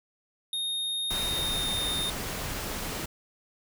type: tone with pitch glide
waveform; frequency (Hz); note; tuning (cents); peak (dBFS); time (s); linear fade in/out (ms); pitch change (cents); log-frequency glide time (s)
square; 3702 to 3657; A#7 to A#7; -13 to -34; -29; 0.53-2.1; 2; -21; 1.28-1.67
type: noise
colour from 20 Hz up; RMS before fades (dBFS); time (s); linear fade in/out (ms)
pink; -34; 1.1-3.06; 10
effects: none